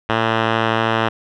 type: tone with low-pass filter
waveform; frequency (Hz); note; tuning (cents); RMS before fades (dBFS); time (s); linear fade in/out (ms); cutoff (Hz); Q
5% pulse; 112.7; A2; +42; -18; 0.09-1.09; 10; 2400; 2.5
effects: none